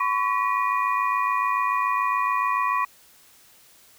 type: tone cluster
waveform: sine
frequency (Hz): 1014 / 1121 / 1929 / 2445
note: B5 / C#6 / B6 / D#7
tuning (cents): +45 / +19 / -41 / -31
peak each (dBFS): -25 / -23 / -31 / -32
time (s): 0-2.85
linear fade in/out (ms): 5
effects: white hiss -54 dBFS RMS until 3.98 s